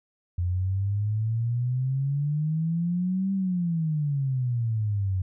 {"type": "exponential two-way sweep", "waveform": "sine", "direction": "up then down", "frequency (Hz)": [87, 196, 91.8], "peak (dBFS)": -23, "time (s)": [0.38, 5.22], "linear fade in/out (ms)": 5, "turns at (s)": 3.33, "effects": []}